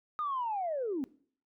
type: linear sweep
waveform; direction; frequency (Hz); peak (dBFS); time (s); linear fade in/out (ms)
sine; down; 1244.5 to 246.9; -30; 0.19-1.04; 0
effects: noise-tail reverb RT60 0.5 s tail -20 dB re dry + tanh soft clip ceiling -26 dBFS